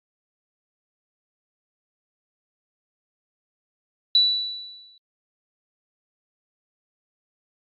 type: tone with exponential decay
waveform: sine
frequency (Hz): 3951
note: B7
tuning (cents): 0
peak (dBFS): -12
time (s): 4.15-4.98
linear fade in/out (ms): 2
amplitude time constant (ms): 180
effects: Opus 48 kbps